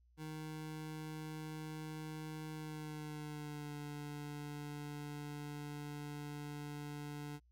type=tone with pitch glide; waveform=25% pulse; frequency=155.56 to 146.83 Hz; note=D#3 to D3; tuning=0 to 0 cents; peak=-40 dBFS; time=0.17-7.4 s; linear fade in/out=50 ms; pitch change=-100 cents; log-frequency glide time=2.53-3.75 s; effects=added 60 Hz sine -66 dBFS peak until 7.51 s